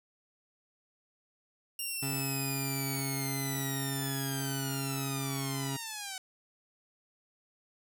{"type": "linear sweep", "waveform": "5% pulse", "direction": "down", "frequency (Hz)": [2794, 745], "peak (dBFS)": -26, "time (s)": [1.79, 6.18], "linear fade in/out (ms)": 2}
{"type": "tone", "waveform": "25% pulse", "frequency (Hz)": 136.5, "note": "C#3", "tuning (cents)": -26, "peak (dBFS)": -30, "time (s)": [2.02, 5.77], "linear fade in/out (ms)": 10}
{"effects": []}